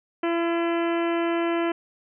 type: harmonic tone with a mistuned harmonic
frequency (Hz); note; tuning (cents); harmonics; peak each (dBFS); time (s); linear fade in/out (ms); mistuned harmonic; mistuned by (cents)
337.8; E4; +42; 1 / 2 / 3 / 4 / 5 / 6 / 7 / 8 / 9; -23 / -29 / -33 / -35 / -37 / -39 / -40 / -41 / -42; 0.23-1.72; 5; 8; -23
effects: none